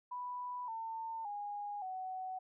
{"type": "tone with pitch steps", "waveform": "sine", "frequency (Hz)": [987.8, 900.6, 821.1, 748.6], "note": ["B5", "A5", "G#5", "F#5"], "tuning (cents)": [0, 40, -20, 20], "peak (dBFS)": -39, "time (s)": [0.11, 2.39], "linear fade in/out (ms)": 10, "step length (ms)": 570, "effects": []}